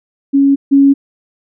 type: tone pair in turn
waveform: sine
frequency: 277.2 / 277.2 Hz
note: C#4 / C#4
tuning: 0 / 0 cents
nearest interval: unison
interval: 0 cents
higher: neither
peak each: -6 / -4 dBFS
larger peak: second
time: 0.33-0.56 / 0.71-0.94 s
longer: neither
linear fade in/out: 20 ms
effects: none